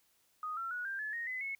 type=tone with pitch steps; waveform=sine; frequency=1244.5 / 1349.3 / 1463 / 1586.2 / 1719.8 / 1864.6 / 2022 / 2192 Hz; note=D#6 / E6 / F#6 / G6 / A6 / A#6 / B6 / C#7; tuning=0 / +40 / -20 / +20 / -40 / 0 / +40 / -20 cents; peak=-36 dBFS; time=0.43-1.55 s; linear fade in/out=2 ms; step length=140 ms; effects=white hiss -72 dBFS RMS until 1.59 s